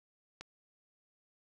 click, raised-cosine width 0.2 ms, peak -27 dBFS, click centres 0.41 s, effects none

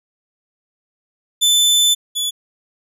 sawtooth tone pair in turn, 3520 / 3438 Hz, A7 / A7, 0 / -41 cents, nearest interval unison, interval 41 cents, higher first, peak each -8 / -15 dBFS, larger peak first, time 1.41-1.95 / 2.15-2.31 s, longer first, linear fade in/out 20 ms, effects resampled to 32000 Hz

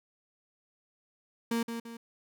35% pulse tone with echo, 231.6 Hz, A#3, 11 cents flat, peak -26 dBFS, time 1.51-1.63 s, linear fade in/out 5 ms, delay 170 ms, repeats 2, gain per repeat -7 dB, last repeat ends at 1.97 s, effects none

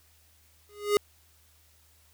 square tone with exponential growth, 412.8 Hz, G#4, 10 cents flat, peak -18 dBFS, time 0.69-0.97 s, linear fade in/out 1 ms, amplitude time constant 60 ms, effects added 78 Hz sine -63 dBFS peak until 2.13 s + white hiss -63 dBFS RMS until 2.13 s

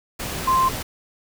sine tone in noise, 1046.5 Hz, C6, in tune, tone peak -15 dBFS, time 0.47-0.69 s, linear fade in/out 10 ms, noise pink, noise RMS -29 dBFS, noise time 0.19-0.83 s, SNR +11 dB, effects none

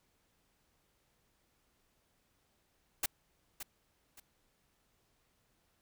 white noise with echo, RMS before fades -32 dBFS, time 3.03-3.06 s, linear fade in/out 5 ms, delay 570 ms, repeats 2, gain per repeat -11 dB, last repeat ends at 4.2 s, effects pink hiss -75 dBFS RMS until 5.81 s

